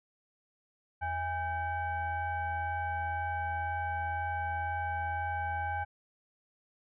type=tone with frequency modulation; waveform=sine; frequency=817 Hz; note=G#5; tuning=29 cents flat; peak=-31 dBFS; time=1.01-5.85 s; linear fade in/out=20 ms; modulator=732 Hz; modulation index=1; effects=none